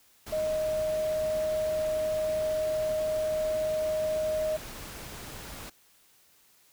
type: tone in noise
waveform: sine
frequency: 622.3 Hz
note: D#5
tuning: in tune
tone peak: -26 dBFS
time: 0.32-4.57 s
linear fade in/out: 10 ms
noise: pink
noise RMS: -42 dBFS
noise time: 0.26-5.7 s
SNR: +13 dB
effects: white hiss -62 dBFS RMS until 6.72 s